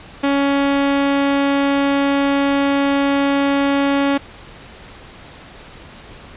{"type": "tone", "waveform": "sawtooth", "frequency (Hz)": 279.4, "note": "C#4", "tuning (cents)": 14, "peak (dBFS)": -10, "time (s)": [0.23, 4.18], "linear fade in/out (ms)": 10, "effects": ["pink hiss -39 dBFS RMS until 6.36 s", "resampled to 8000 Hz"]}